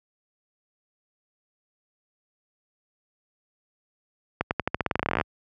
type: accelerating click train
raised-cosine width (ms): 0.5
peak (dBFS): -8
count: 20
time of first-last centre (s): 4.41-5.212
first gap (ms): 99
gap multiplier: 0.89
effects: high-pass 60 Hz 12 dB/octave